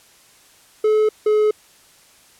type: tone pair in turn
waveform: triangle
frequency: 430 / 425.8 Hz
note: A4 / G#4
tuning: -40 / +43 cents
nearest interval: unison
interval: 17 cents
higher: first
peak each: -11 dBFS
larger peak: neither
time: 0.84-1.09 / 1.26-1.51 s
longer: neither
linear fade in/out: 5 ms
effects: white hiss -51 dBFS RMS until 2.39 s + low-pass 11000 Hz 12 dB/octave